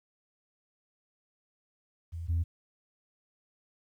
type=tone pair in turn; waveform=sine; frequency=83.8 / 83.8 Hz; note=E2 / E2; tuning=+29 / +29 cents; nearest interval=unison; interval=0 cents; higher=neither; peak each=-35 / -24 dBFS; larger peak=second; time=2.12-2.28 / 2.28-2.44 s; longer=neither; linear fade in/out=20 ms; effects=tanh soft clip ceiling -23 dBFS + 11-bit